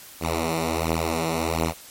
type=beating tone pair; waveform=5% pulse; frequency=80.8 / 82.2 Hz; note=E2 / E2; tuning=-34 / -4 cents; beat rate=1.4 Hz; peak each=-16 / -13 dBFS; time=0.2-1.74 s; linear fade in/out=50 ms; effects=white hiss -44 dBFS RMS until 1.9 s + MP3 64 kbps